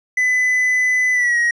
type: tone with pitch glide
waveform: triangle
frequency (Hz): 2005 to 1892.5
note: B6 to A#6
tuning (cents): +26 to +26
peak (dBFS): -12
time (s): 0.17-1.51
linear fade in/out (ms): 5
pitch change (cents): -100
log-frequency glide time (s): 1.13-1.37
effects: resampled to 22050 Hz + 9-bit